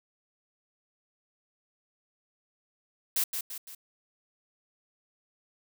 blue noise with echo, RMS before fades -27 dBFS, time 3.16-3.24 s, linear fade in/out 5 ms, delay 170 ms, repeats 3, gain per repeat -6 dB, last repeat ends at 3.75 s, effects none

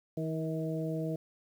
harmonic tone with a mistuned harmonic, 160 Hz, D#3, 49 cents sharp, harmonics 1 / 2 / 3 / 4, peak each -34 / -37 / -39 / -40 dBFS, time 0.17-1.16 s, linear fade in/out 5 ms, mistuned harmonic 3, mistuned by -20 cents, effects 10-bit

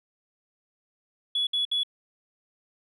sine tone bursts, 3393 Hz, G#7, 36 cents sharp, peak -22 dBFS, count 3, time 1.35-1.834 s, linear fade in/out 5 ms, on 120 ms, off 62 ms, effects tanh soft clip ceiling -19 dBFS

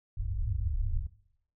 pink low-pass noise, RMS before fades -31 dBFS, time 0.17-1.07 s, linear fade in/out 5 ms, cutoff 110 Hz, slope 96 dB/octave, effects noise-tail reverb RT60 0.7 s tail -17 dB re dry

